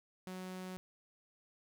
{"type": "tone", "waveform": "sawtooth", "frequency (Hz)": 185, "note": "F#3", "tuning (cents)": 0, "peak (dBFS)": -39, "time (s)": [0.27, 0.77], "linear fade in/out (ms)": 0, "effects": []}